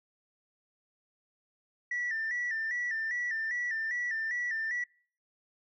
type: tone with vibrato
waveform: sine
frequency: 1865 Hz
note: A#6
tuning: in tune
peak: -29 dBFS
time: 1.91-4.84 s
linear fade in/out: 5 ms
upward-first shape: square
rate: 2.5 Hz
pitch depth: 73 cents each way
effects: noise-tail reverb RT60 0.5 s tail -26 dB re dry + tanh soft clip ceiling -27 dBFS